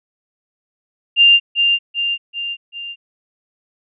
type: tone with echo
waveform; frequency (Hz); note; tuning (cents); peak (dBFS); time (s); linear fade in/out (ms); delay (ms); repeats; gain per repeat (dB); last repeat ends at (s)
sine; 2794; F7; 0; -6; 1.16-1.4; 50; 390; 4; -5; 2.96
effects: none